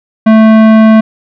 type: tone with tanh clipping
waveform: sine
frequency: 220 Hz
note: A3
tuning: in tune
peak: -3 dBFS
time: 0.26-1.01 s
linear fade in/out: 10 ms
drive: 17 dB
effects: none